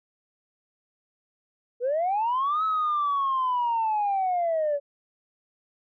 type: linear two-way sweep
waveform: sine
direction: up then down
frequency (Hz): 466.2 to 1300 to 561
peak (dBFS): -21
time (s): 1.8-4.8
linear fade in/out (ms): 50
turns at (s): 2.64
effects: tanh soft clip ceiling -19 dBFS